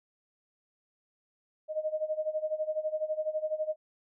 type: tone with tremolo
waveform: sine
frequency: 620 Hz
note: D#5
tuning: 6 cents flat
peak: -26 dBFS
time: 1.68-3.76 s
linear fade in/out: 50 ms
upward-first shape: sine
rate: 12 Hz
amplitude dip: 85%
effects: none